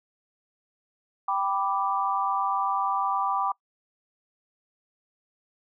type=chord; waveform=sine; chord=G major; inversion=none; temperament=equal; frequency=784 / 987.8 / 1174.7 Hz; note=G5 / B5 / D6; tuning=0 / 0 / 0 cents; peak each=-28 / -29 / -27 dBFS; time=1.28-3.52 s; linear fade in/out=5 ms; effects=noise-tail reverb RT60 0.1 s tail -23 dB re dry